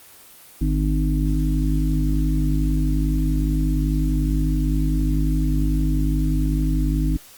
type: harmonic tone with a mistuned harmonic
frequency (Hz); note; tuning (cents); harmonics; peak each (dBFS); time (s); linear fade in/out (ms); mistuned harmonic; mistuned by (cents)
51.3; G#1; -21; 1 / 3 / 5 / 6; -19 / -24 / -26 / -27; 0.61-7.17; 5; 3; -26
effects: white hiss -46 dBFS RMS until 7.37 s + Opus 24 kbps